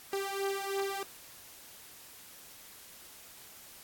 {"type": "beating tone pair", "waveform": "sawtooth", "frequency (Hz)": [392, 395], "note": ["G4", "G4"], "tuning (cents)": [0, 13], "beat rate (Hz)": 3, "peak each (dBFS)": [-31, -32], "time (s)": [0.13, 1.03], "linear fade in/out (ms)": 2, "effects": ["white hiss -52 dBFS RMS until 3.83 s", "AAC 64 kbps"]}